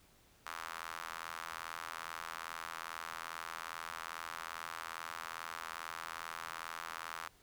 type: tone with high-pass filter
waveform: sawtooth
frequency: 82.41 Hz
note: E2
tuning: in tune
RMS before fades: -45 dBFS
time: 0.46-7.28 s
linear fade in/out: 5 ms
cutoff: 1200 Hz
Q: 2.5
effects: pink hiss -66 dBFS RMS until 7.42 s